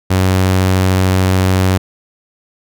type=tone; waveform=sawtooth; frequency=93.6 Hz; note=F#2; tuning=20 cents sharp; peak=-6 dBFS; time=0.1-1.78 s; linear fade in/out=10 ms; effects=none